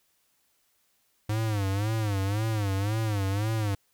square tone with vibrato, 103.83 Hz, G#2, in tune, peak -26 dBFS, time 1.29-3.75 s, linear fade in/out 5 ms, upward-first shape sine, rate 1.9 Hz, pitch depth 130 cents each way, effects white hiss -70 dBFS RMS until 3.93 s

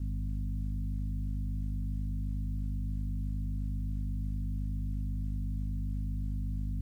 harmonic tone with a mistuned harmonic, 51.1 Hz, G#1, 27 cents flat, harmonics 1 / 2 / 3 / 4 / 5, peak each -32 / -38 / -42 / -44 / -46 dBFS, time 0-6.81 s, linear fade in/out 5 ms, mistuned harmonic 2, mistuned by -52 cents, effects 11-bit

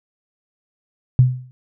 sine tone with exponential decay, 126.8 Hz, B2, 46 cents sharp, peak -5 dBFS, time 1.19-1.51 s, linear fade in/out 0 ms, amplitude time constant 69 ms, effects none

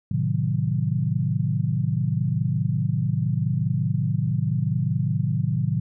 sine chord, A diminished seventh, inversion none, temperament equal, 110 / 130.81 / 155.56 / 185 Hz, A2 / C3 / Eb3 / Gb3, 0 / 0 / 0 / 0 cents, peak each -26 / -25 / -25 / -29 dBFS, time 0.11-5.8 s, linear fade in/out 5 ms, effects none

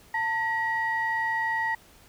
sine tone pair together, 894 / 1908.6 Hz, A5 / A#6, +27 / +40 cents, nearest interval octave + minor second, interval 1313 cents, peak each -27 / -26 dBFS, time 0.14-1.75 s, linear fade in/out 5 ms, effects tanh soft clip ceiling -18 dBFS + pink hiss -55 dBFS RMS until 2.08 s

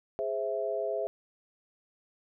sine chord, Ab augmented, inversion none, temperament equal, 415.3 / 523.3 / 659.3 Hz, Ab4 / C5 / E5, 0 / 0 / 0 cents, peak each -34 / -35 / -32 dBFS, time 0.19-1.07 s, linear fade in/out 0 ms, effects none

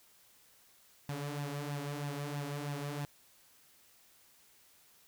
sawtooth tone with flanger, 144.2 Hz, D3, 31 cents flat, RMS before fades -39 dBFS, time 1.09-3.05 s, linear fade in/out 0 ms, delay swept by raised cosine 1.1 to 5.3 ms, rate 3.1 Hz, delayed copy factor +0.6, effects white hiss -64 dBFS RMS until 5.07 s

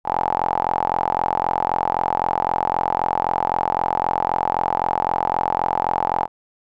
sawtooth tone with band-pass filter, 43.85 Hz, F1, 8 cents sharp, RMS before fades -21 dBFS, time 0.04-6.28 s, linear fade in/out 50 ms, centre 850 Hz, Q 9.4, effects none

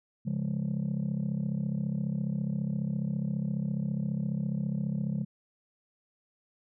sine chord, Db major, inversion none, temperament just, 138.59 / 173.24 / 207.9 Hz, Db3 / F3 / Ab3, 0 / -14 / +2 cents, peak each -31 dBFS, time 0.25-5.25 s, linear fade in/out 20 ms, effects tanh soft clip ceiling -24 dBFS

